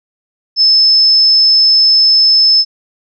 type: tone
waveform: sine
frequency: 5240 Hz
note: E8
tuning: 11 cents flat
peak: -5 dBFS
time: 0.56-2.65 s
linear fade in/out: 50 ms
effects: none